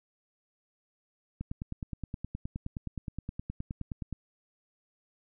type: click train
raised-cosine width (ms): 5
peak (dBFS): -23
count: 27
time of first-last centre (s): 1.41-4.127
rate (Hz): 9.57
effects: none